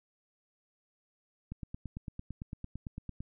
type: click train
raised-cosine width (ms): 5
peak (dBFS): -27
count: 16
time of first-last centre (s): 1.52-3.205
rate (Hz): 8.9
effects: none